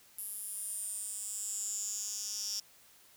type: tone with high-pass filter sweep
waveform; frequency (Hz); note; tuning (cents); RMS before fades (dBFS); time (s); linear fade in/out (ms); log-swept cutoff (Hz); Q
10% pulse; 207.7; G#3; 0; -39; 0.18-2.6; 5; 11000 to 5600; 7.7
effects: white hiss -61 dBFS RMS until 3.16 s